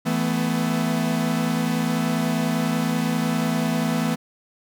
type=chord; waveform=45% pulse; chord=E suspended fourth; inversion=none; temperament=equal with one note detuned; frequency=164.81 / 220 / 250.2 Hz; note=E3 / A3 / B3; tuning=0 / 0 / +23 cents; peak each=-25 dBFS; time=0.05-4.16 s; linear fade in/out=20 ms; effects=none